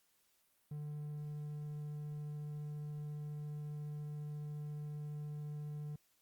triangle tone, 148.8 Hz, D3, 23 cents sharp, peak -39 dBFS, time 0.71-5.96 s, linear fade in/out 5 ms, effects white hiss -75 dBFS RMS until 6.21 s + Opus 48 kbps

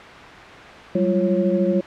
sine tone cluster, 186.6 / 200 / 346.4 / 548 Hz, F#3 / G3 / F4 / C#5, +15 / +35 / -14 / -20 cents, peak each -22 dBFS, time 0.95-1.81 s, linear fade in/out 5 ms, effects white hiss -37 dBFS RMS until 1.86 s + low-pass 2000 Hz 12 dB/octave

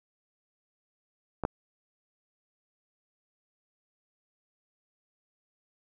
clicks, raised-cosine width 1 ms, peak -17 / -12 dBFS, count 2, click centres 1.437 / 1.451 s, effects none

